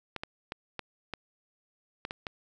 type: clicks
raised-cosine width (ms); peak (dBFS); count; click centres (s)
0.3; -19; 8; 0.163 / 0.235 / 0.521 / 0.793 / 1.137 / 2.051 / 2.109 / 2.268
effects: none